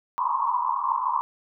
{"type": "band-pass noise", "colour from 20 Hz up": "pink", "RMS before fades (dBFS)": -25, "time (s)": [0.18, 1.21], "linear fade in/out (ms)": 0, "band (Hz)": [930, 1100], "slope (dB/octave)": 96, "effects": []}